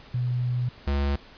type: tone pair in turn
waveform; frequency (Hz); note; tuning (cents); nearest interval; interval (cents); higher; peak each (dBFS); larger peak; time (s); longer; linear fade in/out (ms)
sine / square; 123.4 / 70.33; B2 / C#2; -1 / +26; minor seventh; 973; first; -23; neither; 0.14-0.69 / 0.87-1.16; first; 5
effects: pink hiss -49 dBFS RMS until 1.37 s + resampled to 11025 Hz